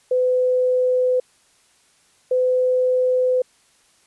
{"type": "tone pair in turn", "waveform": "sine", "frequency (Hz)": [505, 506.8], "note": ["B4", "B4"], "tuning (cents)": [39, 45], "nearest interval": "unison", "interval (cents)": 6, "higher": "second", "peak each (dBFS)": -15, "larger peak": "neither", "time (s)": [[0.11, 1.2], [2.31, 3.42]], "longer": "second", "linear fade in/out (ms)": 5, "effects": ["white hiss -58 dBFS RMS until 4.06 s", "resampled to 24000 Hz"]}